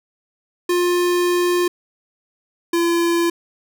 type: tone pair in turn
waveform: square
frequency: 353.5 / 340.3 Hz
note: F4 / F4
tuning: +21 / -45 cents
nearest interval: minor second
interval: 66 cents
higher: first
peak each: -16 dBFS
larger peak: neither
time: 0.69-1.68 / 2.73-3.3 s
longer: first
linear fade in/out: 5 ms
effects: none